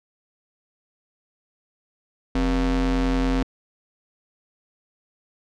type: ring-modulated tone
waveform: square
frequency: 109 Hz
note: A2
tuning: 16 cents flat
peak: -17 dBFS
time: 2.35-3.43 s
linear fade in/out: 5 ms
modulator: 154 Hz
effects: low-pass 5000 Hz 12 dB/octave